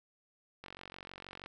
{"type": "click train", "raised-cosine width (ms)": 0.3, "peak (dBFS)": -30, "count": 39, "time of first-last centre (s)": [0.64, 1.461], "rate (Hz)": 46.3, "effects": []}